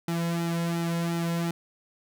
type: tone with flanger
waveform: sawtooth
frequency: 168.8 Hz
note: E3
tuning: 41 cents sharp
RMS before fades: -28 dBFS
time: 0.08-1.51 s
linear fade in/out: 2 ms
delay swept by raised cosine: 1.8 to 2.6 ms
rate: 2.8 Hz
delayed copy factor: -0.8
effects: none